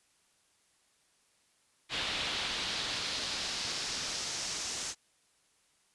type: noise with band-pass filter sweep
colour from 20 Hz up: brown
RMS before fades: -36 dBFS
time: 1.89-4.95 s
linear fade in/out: 50 ms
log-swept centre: 3300 to 6600 Hz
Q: 2
effects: white hiss -70 dBFS RMS until 5.94 s + resampled to 24000 Hz